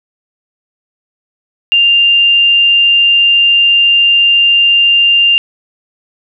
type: tone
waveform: sine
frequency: 2794 Hz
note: F7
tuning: in tune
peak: -5 dBFS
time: 1.72-5.38 s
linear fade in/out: 0 ms
effects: none